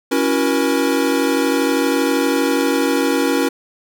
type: chord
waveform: square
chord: F# dominant seventh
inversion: second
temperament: equal with one note detuned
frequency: 277.2 / 329.6 / 370 / 477.6 Hz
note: C#4 / E4 / F#4 / A#4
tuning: 0 / 0 / 0 / +42 cents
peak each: -19 / -22 / -24 / -21 dBFS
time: 0.11-3.49 s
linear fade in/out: 10 ms
effects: none